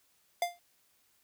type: tone with exponential decay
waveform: square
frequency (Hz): 698.5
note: F5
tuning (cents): 0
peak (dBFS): -25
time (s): 0.42-0.59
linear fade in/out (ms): 2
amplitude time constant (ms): 35
effects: white hiss -70 dBFS RMS until 1.23 s